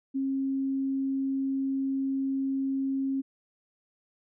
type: tone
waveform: sine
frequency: 270 Hz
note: C#4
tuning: 45 cents flat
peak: -26 dBFS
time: 0.14-3.22 s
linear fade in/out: 20 ms
effects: none